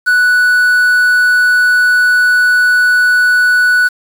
triangle tone with quantisation, 1480 Hz, F#6, in tune, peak -5 dBFS, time 0.06-3.89 s, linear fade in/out 20 ms, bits 5, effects none

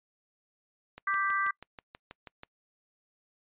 click train, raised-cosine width 0.3 ms, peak -28 dBFS, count 10, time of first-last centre 0.98-2.434 s, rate 6.19 Hz
sine chord, G major, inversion second, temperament equal, 1174.7 / 1568 / 1975.5 Hz, D6 / G6 / B6, 0 / 0 / 0 cents, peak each -29 / -31 / -34 dBFS, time 1.07-1.51 s, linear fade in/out 5 ms
effects noise-tail reverb RT60 0.1 s tail -25 dB re dry + resampled to 8000 Hz

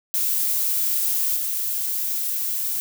violet noise with level steps, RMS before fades -22 / -25 dBFS, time 0.14-2.8 s, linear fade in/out 0 ms, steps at 1.36 s, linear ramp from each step 10 ms, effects none

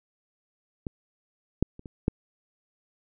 clicks, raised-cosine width 3 ms, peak -19 / -8 / -30 / -27 / -9 dBFS, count 5, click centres 0.868 / 1.626 / 1.794 / 1.858 / 2.081 s, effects none

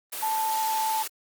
sine tone in noise, 880 Hz, A5, in tune, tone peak -24 dBFS, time 0.22-1.03 s, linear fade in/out 10 ms, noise white, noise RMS -33 dBFS, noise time 0.12-1.08 s, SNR +6 dB, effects high-pass 400 Hz 12 dB/octave + Opus 24 kbps

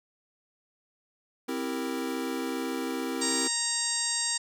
square chord, C dominant seventh, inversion none, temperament equal with one note detuned, 262.5 / 329.6 / 392 / 466.2 Hz, C4 / E4 / G4 / Bb4, +6 / 0 / 0 / 0 cents, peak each -34 / -36 / -39 / -38 dBFS, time 1.48-3.48 s, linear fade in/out 10 ms
harmonic tone, 932.3 Hz, A#5, in tune, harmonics 1 / 2 / 3 / 4 / 5 / 6 / 7 / 8 / 9, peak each -42 / -37 / -44 / -38 / -33 / -37 / -38 / -33 / -32 dBFS, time 3.21-4.38 s, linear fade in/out 10 ms
effects none

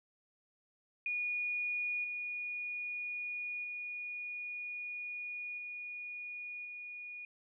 sine tone with level steps, 2450 Hz, D#7, 27 cents flat, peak -33 / -37 / -39 / -41 / -43 dBFS, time 1.06-7.25 s, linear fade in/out 2 ms, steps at 2.04 / 3.64 / 5.58 / 6.65 s, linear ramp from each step 2 ms, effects none

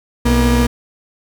35% pulse tone pair together, 63.3 / 239 Hz, B1 / A#3, +43 / +43 cents, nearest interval octave + major seventh, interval 2300 cents, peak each -12 dBFS, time 0.25-0.67 s, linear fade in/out 10 ms, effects none

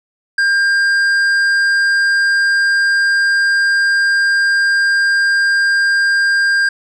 triangle tone with tanh clipping, 1600 Hz, G6, 35 cents sharp, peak -12 dBFS, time 0.38-6.69 s, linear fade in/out 5 ms, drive 12 dB, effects none

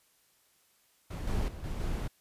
brown noise with level steps, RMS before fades -36 / -31 / -42 / -36 / -33 dBFS, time 1.1-2.08 s, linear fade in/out 10 ms, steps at 1.27 / 1.48 / 1.64 / 1.8 s, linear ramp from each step 2 ms, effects white hiss -68 dBFS RMS until 2.2 s + resampled to 32000 Hz

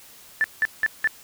triangle tone bursts, 1760 Hz, A6, in tune, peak -13 dBFS, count 4, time 0.41-1.074 s, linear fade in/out 0 ms, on 31 ms, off 180 ms, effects tanh soft clip ceiling -15 dBFS + white hiss -48 dBFS RMS until 1.23 s

